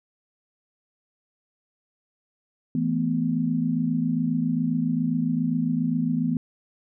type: chord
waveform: sine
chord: E suspended fourth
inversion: none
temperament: just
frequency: 164.81 / 219.8 / 247.2 Hz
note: E3 / A3 / B3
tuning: 0 / -2 / +2 cents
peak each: -26 / -28 / -24 dBFS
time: 2.75-6.37 s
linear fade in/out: 2 ms
effects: none